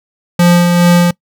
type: tone with tremolo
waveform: square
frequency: 174.61 Hz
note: F3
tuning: in tune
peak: -5 dBFS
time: 0.39-1.11 s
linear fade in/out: 5 ms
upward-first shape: sine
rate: 2.4 Hz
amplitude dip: 35%
effects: noise-tail reverb RT60 0.1 s tail -23 dB re dry